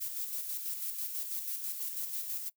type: noise with tremolo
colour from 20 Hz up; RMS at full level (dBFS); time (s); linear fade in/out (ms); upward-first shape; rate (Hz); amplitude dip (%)
violet; -36; 0-2.5; 20; square; 6.1; 40
effects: noise-tail reverb RT60 0.1 s tail -22 dB re dry